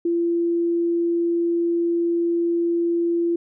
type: tone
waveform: sine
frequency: 340.6 Hz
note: F4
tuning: 43 cents flat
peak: -18 dBFS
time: 0.05-3.36 s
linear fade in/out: 5 ms
effects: none